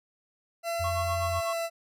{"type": "tone with pitch glide", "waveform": "40% pulse", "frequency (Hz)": [676, 668.6], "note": ["E5", "E5"], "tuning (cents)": [43, 24], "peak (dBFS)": -28, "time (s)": [0.63, 1.7], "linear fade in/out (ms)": 50, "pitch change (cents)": -19, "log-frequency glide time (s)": [1.12, 1.57]}
{"type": "tone", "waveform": "sine", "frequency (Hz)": 88, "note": "F2", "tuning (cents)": 14, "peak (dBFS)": -31, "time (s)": [0.79, 1.41], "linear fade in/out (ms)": 20}
{"type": "tone with tremolo", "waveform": "triangle", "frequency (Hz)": 1100, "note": "C#6", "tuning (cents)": -14, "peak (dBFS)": -28, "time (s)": [0.84, 1.53], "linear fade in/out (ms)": 2, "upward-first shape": "sine", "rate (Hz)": 8, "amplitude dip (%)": 85}
{"effects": []}